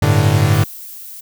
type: chord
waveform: 45% pulse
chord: G suspended second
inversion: none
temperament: equal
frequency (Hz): 98 / 110 / 146.83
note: G2 / A2 / D3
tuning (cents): 0 / 0 / 0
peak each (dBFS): -15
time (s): 0.02-0.64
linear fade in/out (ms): 5
type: noise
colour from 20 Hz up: violet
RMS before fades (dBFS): -33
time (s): 0.53-1.21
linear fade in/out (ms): 10
effects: none